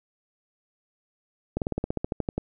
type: slowing click train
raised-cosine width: 2 ms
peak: -13 dBFS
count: 13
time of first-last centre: 1.57-2.38 s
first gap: 48 ms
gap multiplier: 1.06
effects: none